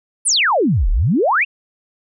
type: exponential two-way sweep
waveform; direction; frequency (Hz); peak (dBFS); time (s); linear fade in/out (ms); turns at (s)
sine; down then up; 10548 to 32.7 to 2843; -12; 0.25-1.45; 20; 0.9
effects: none